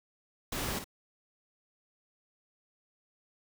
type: noise with echo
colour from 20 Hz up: pink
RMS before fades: -35 dBFS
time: 0.52-0.79 s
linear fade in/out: 5 ms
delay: 53 ms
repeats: 1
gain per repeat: -8 dB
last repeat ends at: 0.843 s
effects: none